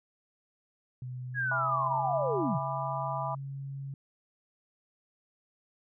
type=tone with pitch glide; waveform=sine; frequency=126 to 137.4 Hz; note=B2 to C#3; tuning=+35 to -15 cents; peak=-36 dBFS; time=1.02-3.94 s; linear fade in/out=2 ms; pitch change=+150 cents; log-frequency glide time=1.38-2.11 s
type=linear sweep; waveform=sine; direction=down; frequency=1687 to 99 Hz; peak=-28 dBFS; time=1.34-2.6 s; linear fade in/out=50 ms
type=chord; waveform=sine; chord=E dominant seventh; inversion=none; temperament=just; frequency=659.3 / 824.1 / 988.9 / 1186.7 Hz; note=E5 / G#5 / B5 / D6; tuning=0 / -14 / +2 / +18 cents; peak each=-37 / -38 / -35 / -38 dBFS; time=1.51-3.35 s; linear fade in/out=5 ms
effects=none